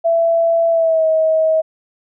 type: tone with pitch glide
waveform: sine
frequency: 667 to 636.9 Hz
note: E5 to D#5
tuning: +20 to +40 cents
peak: -11 dBFS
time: 0.04-1.62 s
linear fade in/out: 20 ms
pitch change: -80 cents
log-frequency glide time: 0.7-1.06 s
effects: none